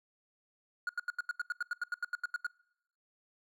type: tone bursts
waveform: triangle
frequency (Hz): 1439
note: F#6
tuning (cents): -49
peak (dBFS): -29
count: 16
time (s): 0.87-2.467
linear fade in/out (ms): 2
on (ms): 22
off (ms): 83
effects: noise-tail reverb RT60 0.8 s tail -26 dB re dry